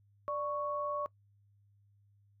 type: tone pair together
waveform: sine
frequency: 589 / 1109.8 Hz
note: D5 / C#6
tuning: +5 / +2 cents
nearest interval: major seventh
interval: 1097 cents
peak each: -36 / -35 dBFS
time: 0.28-1.06 s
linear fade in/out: 0 ms
effects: noise-tail reverb RT60 0.1 s tail -22 dB re dry + added 101 Hz sine -64 dBFS peak until 2.4 s